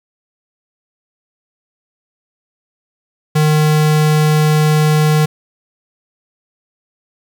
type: tone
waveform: square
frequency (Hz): 153.1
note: D#3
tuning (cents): -28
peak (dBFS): -10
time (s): 3.35-5.26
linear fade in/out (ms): 10
effects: 8-bit